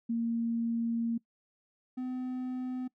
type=tone pair in turn; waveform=sine / triangle; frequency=231.4 / 254.1 Hz; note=A#3 / B3; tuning=-13 / +49 cents; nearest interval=major second; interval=162 cents; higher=second; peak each=-28 / -31 dBFS; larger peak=first; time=0.09-1.18 / 1.97-2.88 s; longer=first; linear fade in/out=10 ms; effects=noise-tail reverb RT60 0.1 s tail -22 dB re dry